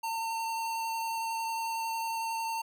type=tone with vibrato; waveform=square; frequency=906 Hz; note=A#5; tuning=50 cents flat; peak=-32 dBFS; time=0.03-2.62 s; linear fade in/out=10 ms; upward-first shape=square; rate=11 Hz; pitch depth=8 cents each way; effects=none